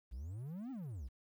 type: exponential two-way sweep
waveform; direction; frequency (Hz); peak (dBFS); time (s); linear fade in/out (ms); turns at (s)
triangle; up then down; 54.4 to 277.2 to 54.4; -40; 0.11-1.09; 20; 0.71
effects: 12-bit